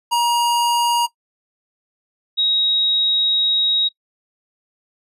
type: tone pair in turn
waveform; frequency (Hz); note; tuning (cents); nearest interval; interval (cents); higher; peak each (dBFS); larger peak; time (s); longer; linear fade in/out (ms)
square / sine; 949 / 3796; A#5 / A#7; +31 / +31; 2 octaves; 2400; second; -15; neither; 0.11-1.07 / 2.37-3.89; second; 20
effects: noise-tail reverb RT60 0.1 s tail -18 dB re dry + resampled to 32000 Hz